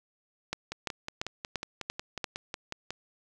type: two click trains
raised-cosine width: 0.2 ms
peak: -18 / -14 dBFS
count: 13 / 6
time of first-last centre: 0.72-2.906 / 0.53-2.242 s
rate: 5.49 / 2.92 Hz
effects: none